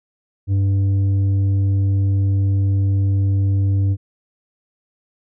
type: tone with tanh clipping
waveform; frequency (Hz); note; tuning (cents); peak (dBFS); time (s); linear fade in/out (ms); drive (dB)
triangle; 98; G2; 0; -15; 0.47-3.97; 50; 10
effects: none